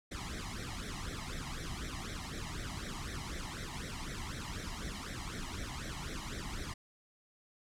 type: noise with flanger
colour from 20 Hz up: pink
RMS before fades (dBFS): -41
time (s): 0.11-6.74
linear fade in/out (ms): 10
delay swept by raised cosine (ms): 0.51 to 1.03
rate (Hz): 4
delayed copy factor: +0.9
effects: low-pass 8000 Hz 12 dB/octave